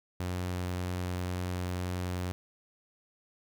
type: tone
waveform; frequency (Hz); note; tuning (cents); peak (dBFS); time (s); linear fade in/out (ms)
sawtooth; 90.2; F#2; -44; -28; 0.2-2.32; 0
effects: none